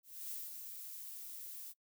violet noise with ADSR envelope, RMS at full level -43 dBFS, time 0.03-1.74 s, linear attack 280 ms, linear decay 190 ms, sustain -5 dB, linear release 45 ms, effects noise-tail reverb RT60 0.1 s tail -23 dB re dry

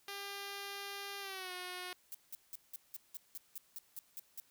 5% pulse tone with pitch glide, 399.6 to 362.2 Hz, G4 to F#4, +33 to -37 cents, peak -31 dBFS, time 0.08-1.93 s, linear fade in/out 2 ms, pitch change -170 cents, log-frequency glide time 1.2-1.52 s
violet noise bursts, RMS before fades -45 dBFS, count 12, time 2.12-4.4 s, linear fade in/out 0 ms, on 25 ms, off 180 ms
effects white hiss -70 dBFS RMS until 4.5 s

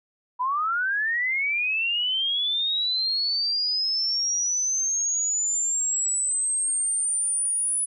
sine linear sweep, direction up, 970 to 9956 Hz, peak -22 dBFS, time 0.39-7.86 s, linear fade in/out 20 ms, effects none

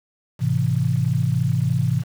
sine chord, A minor, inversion none, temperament equal with one note detuned, 107.43 / 130.81 / 164.81 Hz, A2 / C3 / E3, -41 / 0 / 0 cents, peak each -23 / -20 / -23 dBFS, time 0.39-2.04 s, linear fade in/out 50 ms, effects 7-bit

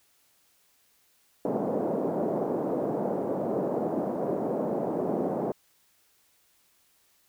white band-pass noise, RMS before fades -29 dBFS, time 1.45-5.52 s, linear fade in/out 2 ms, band 170 to 630 Hz, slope 24 dB/octave, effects white hiss -66 dBFS RMS until 7.28 s

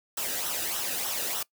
white noise with flanger, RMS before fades -31 dBFS, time 0.17-1.43 s, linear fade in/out 5 ms, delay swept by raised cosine 0.43 to 0.94 ms, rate 3.3 Hz, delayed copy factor -0.6, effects noise-tail reverb RT60 0.1 s tail -22 dB re dry

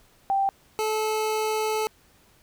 sine / 25% pulse tone pair in turn, 784 / 433.7 Hz, G5 / A4, 0 / -25 cents, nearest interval minor seventh, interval 1025 cents, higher first, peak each -20 dBFS, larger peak neither, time 0.3-0.49 / 0.79-1.87 s, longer second, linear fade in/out 0 ms, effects pink hiss -59 dBFS RMS until 2.42 s

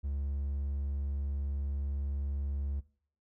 triangle tone, 70.2 Hz, C#2, 22 cents sharp, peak -30 dBFS, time 0.03-2.81 s, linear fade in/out 20 ms, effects noise-tail reverb RT60 0.5 s tail -19 dB re dry

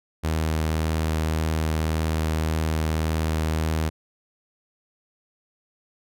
sawtooth tone with vibrato, 79.1 Hz, D#2, 29 cents sharp, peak -18 dBFS, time 0.23-3.9 s, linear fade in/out 20 ms, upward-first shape triangle, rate 1.8 Hz, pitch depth 9 cents each way, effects none

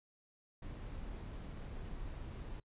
brown noise, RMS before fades -45 dBFS, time 0.62-2.6 s, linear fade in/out 5 ms, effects noise-tail reverb RT60 0.1 s tail -25 dB re dry + resampled to 8000 Hz

